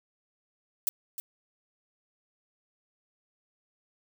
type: noise with echo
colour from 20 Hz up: violet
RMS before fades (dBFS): -26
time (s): 0.87-0.89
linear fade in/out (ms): 0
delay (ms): 310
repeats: 1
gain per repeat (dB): -11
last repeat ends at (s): 1.2
effects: none